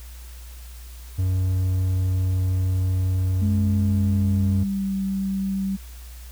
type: tone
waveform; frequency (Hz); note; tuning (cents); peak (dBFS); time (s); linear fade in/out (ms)
triangle; 92.8; F#2; +6; -17; 1.18-4.64; 10
type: tone with pitch glide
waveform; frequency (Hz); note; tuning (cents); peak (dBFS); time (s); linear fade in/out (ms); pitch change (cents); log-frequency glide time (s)
sine; 210 to 193.69; G#3 to G3; +19 to -21; -22; 3.41-5.77; 20; -140; 3.62-4.94
effects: added 60 Hz sine -37 dBFS peak until 6.31 s + white hiss -48 dBFS RMS until 6.31 s